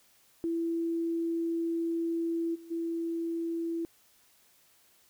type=tone with level steps; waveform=sine; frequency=333.3 Hz; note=E4; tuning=19 cents sharp; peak=-28 / -46 / -30 dBFS; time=0.44-3.85 s; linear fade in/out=0 ms; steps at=2.54 / 2.7 s; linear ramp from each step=20 ms; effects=white hiss -64 dBFS RMS until 5.09 s